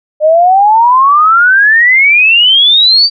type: exponential sweep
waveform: sine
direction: up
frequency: 599 to 4699 Hz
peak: -3 dBFS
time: 0.2-3.1 s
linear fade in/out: 50 ms
effects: none